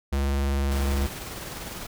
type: tone with vibrato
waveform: square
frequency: 69.3 Hz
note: C#2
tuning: in tune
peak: -23 dBFS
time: 0.12-1.07 s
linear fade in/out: 10 ms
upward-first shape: sine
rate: 20 Hz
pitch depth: 37 cents each way
type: noise with tremolo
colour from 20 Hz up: pink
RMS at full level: -35 dBFS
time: 0.71-1.87 s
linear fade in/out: 10 ms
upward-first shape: sine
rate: 20 Hz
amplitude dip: 35%
effects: none